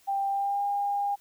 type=tone with pitch glide; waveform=sine; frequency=790 to 808 Hz; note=G5 to G#5; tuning=+13 to -48 cents; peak=-25 dBFS; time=0.07-1.16 s; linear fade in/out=20 ms; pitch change=+39 cents; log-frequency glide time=0.29-0.63 s; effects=white hiss -61 dBFS RMS until 1.2 s